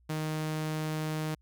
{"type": "tone", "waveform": "sawtooth", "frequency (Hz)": 155.56, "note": "D#3", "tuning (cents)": 0, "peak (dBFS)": -27, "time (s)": [0.09, 1.35], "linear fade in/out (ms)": 10, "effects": ["added 60 Hz sine -61 dBFS peak until 1.41 s"]}